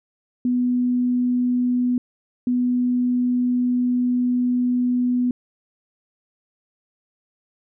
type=tone pair in turn; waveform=sine; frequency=247.3 / 247.3 Hz; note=B3 / B3; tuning=+3 / +3 cents; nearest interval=unison; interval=0 cents; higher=neither; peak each=-17 dBFS; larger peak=neither; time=0.45-1.98 / 2.47-5.31 s; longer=second; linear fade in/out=2 ms; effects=none